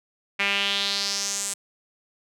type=tone with band-pass filter sweep; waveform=sawtooth; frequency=199.4 Hz; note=G3; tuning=30 cents sharp; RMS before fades=-26 dBFS; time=0.39-1.54 s; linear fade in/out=10 ms; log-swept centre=2300 to 8300 Hz; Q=3.5; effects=none